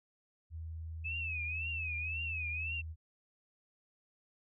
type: tone with pitch glide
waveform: sine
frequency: 80.9 to 80.02 Hz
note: E2 to D#2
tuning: -32 to +49 cents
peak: -40 dBFS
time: 0.5-2.96 s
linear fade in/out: 50 ms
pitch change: -19 cents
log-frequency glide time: 1.1-2.83 s
type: tone with vibrato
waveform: sine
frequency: 2579 Hz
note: E7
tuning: 39 cents flat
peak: -36 dBFS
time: 1.04-2.82 s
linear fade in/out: 20 ms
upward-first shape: triangle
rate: 1.9 Hz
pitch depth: 140 cents each way
effects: none